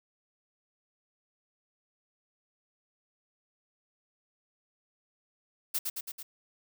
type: noise with echo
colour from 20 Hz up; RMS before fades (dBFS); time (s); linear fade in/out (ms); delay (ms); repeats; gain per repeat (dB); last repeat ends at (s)
blue; -30; 5.74-5.79; 10; 110; 4; -3; 6.23
effects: none